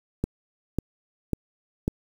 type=click train; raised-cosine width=3 ms; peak=-11 dBFS; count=4; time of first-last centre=0.24-1.879 s; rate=1.83 Hz; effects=7-bit